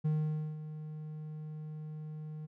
triangle tone with ADSR envelope, 154 Hz, D#3, 17 cents flat, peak -25 dBFS, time 0.04-2.47 s, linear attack 16 ms, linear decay 510 ms, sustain -13 dB, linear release 22 ms, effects none

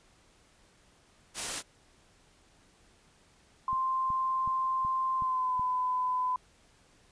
white noise, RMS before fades -34 dBFS, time 1.34-1.63 s, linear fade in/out 50 ms
sine tone with pitch glide, 1046.5 to 1007.4 Hz, C6 to B5, 0 to +34 cents, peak -27 dBFS, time 3.68-6.36 s, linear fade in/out 2 ms, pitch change -66 cents, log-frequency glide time 5.15-5.57 s
click train, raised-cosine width 5 ms, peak -32 dBFS, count 6, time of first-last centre 3.73-5.596 s, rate 2.68 Hz
effects pink hiss -63 dBFS RMS until 7.11 s + resampled to 22050 Hz

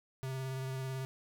square tone with vibrato, 132 Hz, C3, 16 cents sharp, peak -37 dBFS, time 0.23-1.05 s, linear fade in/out 0 ms, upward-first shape sine, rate 18 Hz, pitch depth 18 cents each way, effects none

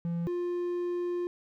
triangle tone pair in turn, 170 / 352 Hz, F3 / F4, -46 / +14 cents, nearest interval octave + minor second, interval 1260 cents, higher second, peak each -27 dBFS, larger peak neither, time 0.05-0.27 / 0.27-1.27 s, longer second, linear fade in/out 0 ms, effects none

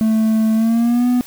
triangle tone with pitch glide, 220 to 246.9 Hz, A3 to B3, 0 to 0 cents, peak -10 dBFS, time 0.01-1.21 s, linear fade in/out 0 ms, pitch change +200 cents, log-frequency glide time 0.54-1.08 s, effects white hiss -40 dBFS RMS until 1.26 s

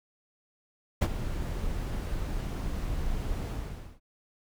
brown noise with ADSR envelope, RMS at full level -18 dBFS, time 1.01-4 s, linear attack 14 ms, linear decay 46 ms, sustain -14 dB, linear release 510 ms, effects none

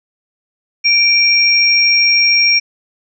sine tone pair together, 2353 / 5580 Hz, D7 / F8, +3 / -2 cents, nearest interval octave + minor third, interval 1495 cents, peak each -11 dBFS, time 0.84-2.6 s, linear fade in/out 20 ms, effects none

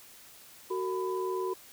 sine tone cluster, 373.4 / 453.1 / 999 Hz, F#4 / A#4 / B5, +16 / -49 / +20 cents, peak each -31 / -38 / -36 dBFS, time 0.7-1.54 s, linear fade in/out 10 ms, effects white hiss -53 dBFS RMS until 1.72 s

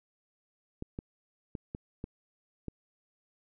clicks, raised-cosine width 3 ms, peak -24 dBFS, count 6, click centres 0.824 / 0.989 / 1.552 / 1.749 / 2.041 / 2.683 s, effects none

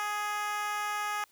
10% pulse tone with high-pass filter, 416.9 Hz, G#4, 7 cents sharp, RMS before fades -33 dBFS, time 0-1.24 s, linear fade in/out 0 ms, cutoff 990 Hz, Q 2.7, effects white hiss -65 dBFS RMS until 1.31 s

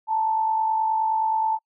sine tone pair together, 880 / 929.5 Hz, A5 / A#5, 0 / -5 cents, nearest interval minor second, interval 95 cents, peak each -20 / -31 dBFS, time 0.07-1.59 s, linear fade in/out 50 ms, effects noise-tail reverb RT60 0.1 s tail -26 dB re dry

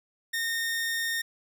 sawtooth tone, 1836 Hz, A#6, 27 cents flat, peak -24 dBFS, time 0.33-1.22 s, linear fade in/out 10 ms, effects none

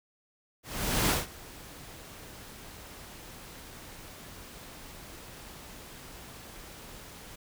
pink noise with ADSR envelope, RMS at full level -25 dBFS, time 0.63-7.36 s, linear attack 470 ms, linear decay 160 ms, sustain -22 dB, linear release 9 ms, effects none

